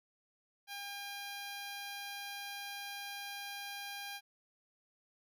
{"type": "tone", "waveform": "10% pulse", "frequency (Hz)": 805, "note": "G5", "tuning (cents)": 46, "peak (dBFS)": -34, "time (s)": [0.67, 4.21], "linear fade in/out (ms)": 50, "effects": []}